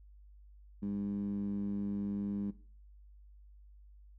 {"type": "tone with band-pass filter", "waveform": "15% pulse", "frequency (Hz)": 100.9, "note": "G#2", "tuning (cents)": -49, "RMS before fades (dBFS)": -37, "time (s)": [0.82, 2.51], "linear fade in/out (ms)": 10, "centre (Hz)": 220, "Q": 4.6, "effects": ["noise-tail reverb RT60 0.4 s tail -17 dB re dry", "added 50 Hz sine -54 dBFS peak until 4.18 s"]}